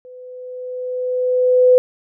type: tone with level ramp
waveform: sine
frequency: 503 Hz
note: B4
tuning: 32 cents sharp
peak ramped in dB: -36 to -6 dBFS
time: 0.05-1.78 s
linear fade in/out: 0 ms
effects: none